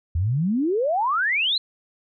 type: exponential sweep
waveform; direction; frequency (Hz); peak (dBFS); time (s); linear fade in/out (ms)
sine; up; 77.78 to 4186; -19; 0.15-1.58; 5
effects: none